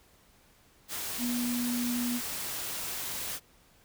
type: tone in noise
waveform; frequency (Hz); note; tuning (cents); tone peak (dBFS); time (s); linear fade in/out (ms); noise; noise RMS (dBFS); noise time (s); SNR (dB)
sine; 242.7; B3; -30; -29; 1.18-2.21; 50; white; -36; 0.88-3.4; +4
effects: pink hiss -62 dBFS RMS until 3.84 s